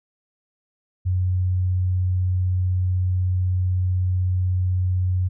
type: tone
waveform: sine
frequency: 91.6 Hz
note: F#2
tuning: 17 cents flat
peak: -18 dBFS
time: 1.05-5.29 s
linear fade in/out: 20 ms
effects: none